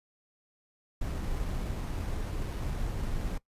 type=noise with sample-and-hold; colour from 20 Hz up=brown; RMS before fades=-33 dBFS; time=1.01-3.38 s; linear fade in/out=5 ms; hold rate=7350 Hz; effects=noise-tail reverb RT60 0.1 s tail -19 dB re dry + resampled to 32000 Hz